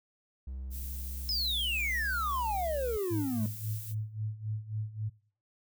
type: tone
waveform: triangle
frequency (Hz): 65.2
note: C2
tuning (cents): -5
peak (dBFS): -35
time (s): 0.47-2.97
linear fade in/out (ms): 5
type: noise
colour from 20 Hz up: violet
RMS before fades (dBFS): -44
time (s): 0.7-3.95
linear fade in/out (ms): 50
type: exponential sweep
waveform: triangle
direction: down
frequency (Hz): 5230 to 203.9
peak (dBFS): -28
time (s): 1.29-3.46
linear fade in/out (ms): 0
type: tone with tremolo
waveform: sine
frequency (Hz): 107.8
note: A2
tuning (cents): -35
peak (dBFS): -30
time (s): 3.1-5.1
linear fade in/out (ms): 20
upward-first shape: sine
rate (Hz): 3.7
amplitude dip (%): 80
effects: noise-tail reverb RT60 0.5 s tail -23 dB re dry